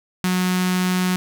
sawtooth tone with notch filter, 182.8 Hz, F#3, 21 cents flat, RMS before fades -20 dBFS, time 0.24-1.16 s, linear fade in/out 0 ms, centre 510 Hz, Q 0.65, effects none

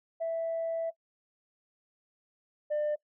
sine tone pair in turn, 659.3 / 598.4 Hz, E5 / D5, 0 / +32 cents, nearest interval major second, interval 168 cents, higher first, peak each -28 / -25 dBFS, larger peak second, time 0.2-0.91 / 2.7-2.96 s, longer first, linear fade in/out 20 ms, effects noise-tail reverb RT60 0.1 s tail -22 dB re dry + tanh soft clip ceiling -26 dBFS

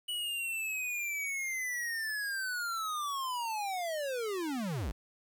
square linear sweep, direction down, 2956 to 39.63 Hz, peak -34 dBFS, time 0.08-4.92 s, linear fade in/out 10 ms, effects 10-bit

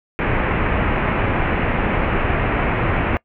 pink low-pass noise, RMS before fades -19 dBFS, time 0.19-3.17 s, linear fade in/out 0 ms, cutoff 2600 Hz, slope 48 dB/octave, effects noise-tail reverb RT60 0.1 s tail -23 dB re dry

